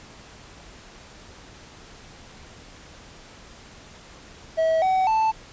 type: tone with pitch steps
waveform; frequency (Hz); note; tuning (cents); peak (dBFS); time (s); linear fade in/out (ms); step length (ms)
triangle; 645 / 753.9 / 881.1; E5 / F#5 / A5; -38 / +32 / +2; -16; 4.57-5.32; 20; 250
effects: pink hiss -46 dBFS RMS until 5.52 s + resampled to 16000 Hz